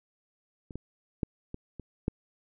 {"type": "clicks", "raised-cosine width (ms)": 3, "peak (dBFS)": [-30, -23, -15, -24, -27, -14], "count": 6, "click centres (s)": [0.708, 0.756, 1.232, 1.544, 1.797, 2.081], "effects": []}